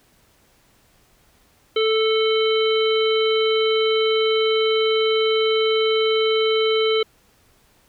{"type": "harmonic tone", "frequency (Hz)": 440, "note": "A4", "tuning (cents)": 0, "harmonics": [1, 3, 5, 7, 9], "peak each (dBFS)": [-17, -28, -29, -25, -30], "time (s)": [1.76, 7.03], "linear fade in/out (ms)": 5, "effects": ["pink hiss -58 dBFS RMS until 7.88 s"]}